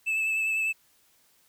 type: tone with vibrato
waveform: triangle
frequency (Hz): 2621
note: E7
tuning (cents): -11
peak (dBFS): -23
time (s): 0.06-0.73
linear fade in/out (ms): 20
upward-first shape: sine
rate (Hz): 10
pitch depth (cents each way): 18
effects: white hiss -64 dBFS RMS until 1.48 s